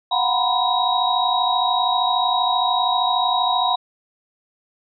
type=tone cluster; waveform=sine; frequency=720 / 753 / 954 / 1009 / 3815 Hz; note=F#5 / F#5 / A#5 / B5 / A#7; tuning=-47 / +30 / +40 / +37 / +39 cents; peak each=-23 dBFS; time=0.11-3.76 s; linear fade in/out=10 ms; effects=none